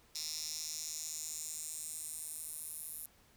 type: tone with high-pass filter sweep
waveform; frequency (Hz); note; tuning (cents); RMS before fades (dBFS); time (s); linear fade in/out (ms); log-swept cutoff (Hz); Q
10% pulse; 155.56; D#3; 0; -43; 0.15-3.06; 2; 5200 to 11000; 3.4
effects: pink hiss -66 dBFS RMS until 3.36 s